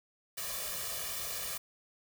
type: noise with comb filter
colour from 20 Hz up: white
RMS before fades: -38 dBFS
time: 0.37-1.58 s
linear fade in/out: 10 ms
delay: 1.7 ms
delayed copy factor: +0.95
effects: none